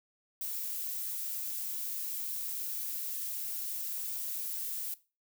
violet noise, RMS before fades -37 dBFS, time 0.41-4.94 s, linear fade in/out 2 ms, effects noise-tail reverb RT60 0.3 s tail -18 dB re dry

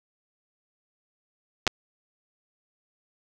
clicks, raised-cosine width 0.2 ms, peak -4 dBFS, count 2, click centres 1.668 / 1.676 s, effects none

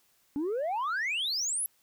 sine exponential sweep, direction up, 273.4 to 11550 Hz, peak -26 dBFS, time 0.36-1.66 s, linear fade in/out 0 ms, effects tanh soft clip ceiling -27 dBFS + white hiss -68 dBFS RMS until 1.82 s

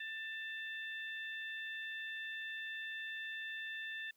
harmonic tone, 888 Hz, A5, 16 cents sharp, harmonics 2 / 3 / 4, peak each -42 / -50 / -50 dBFS, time 0-4.11 s, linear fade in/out 5 ms, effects white hiss -75 dBFS RMS until 4.16 s

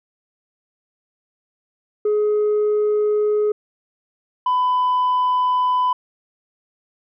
sine tone pair in turn, 420.8 / 1000.8 Hz, G#4 / B5, +23 / +23 cents, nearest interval octave + minor third, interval 1500 cents, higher second, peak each -13 dBFS, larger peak neither, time 2.05-3.52 / 4.46-5.93 s, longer neither, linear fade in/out 5 ms, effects tanh soft clip ceiling -14 dBFS

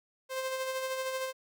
sawtooth tone with tremolo, 523.3 Hz, C5, in tune, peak -27 dBFS, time 0.29-1.33 s, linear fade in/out 50 ms, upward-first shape sine, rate 13 Hz, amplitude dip 40%, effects none

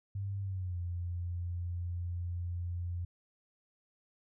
sine tone with pitch glide, 98.7 to 87.43 Hz, G2 to F2, +12 to +2 cents, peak -34 dBFS, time 0.15-3.05 s, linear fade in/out 5 ms, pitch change -210 cents, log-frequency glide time 0.41-0.78 s, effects none

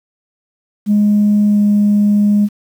sine tone with pitch glide, 207.7 to 206.4 Hz, G#3 to G#3, 0 to -10 cents, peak -7 dBFS, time 0.86-2.49 s, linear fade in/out 50 ms, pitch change -10 cents, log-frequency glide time 1.48-1.59 s, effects tanh soft clip ceiling -5 dBFS + 7-bit

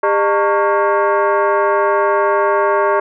sine tone with frequency modulation, 103.4 Hz, G#2, 7 cents flat, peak -11 dBFS, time 0.03-3 s, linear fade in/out 5 ms, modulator 505 Hz, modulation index 2.4, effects none

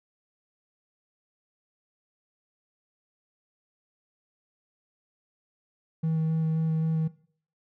triangle tone with vibrato, 160 Hz, D#3, 49 cents sharp, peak -21 dBFS, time 6.03-7.08 s, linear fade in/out 10 ms, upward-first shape square, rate 3.8 Hz, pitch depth 8 cents each way, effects noise-tail reverb RT60 0.5 s tail -19 dB re dry + tanh soft clip ceiling -17 dBFS

